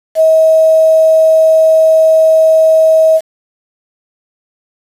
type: tone with quantisation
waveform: sine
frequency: 639 Hz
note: D#5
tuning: 46 cents sharp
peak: -4 dBFS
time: 0.15-3.21 s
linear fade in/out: 50 ms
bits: 5
effects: resampled to 32000 Hz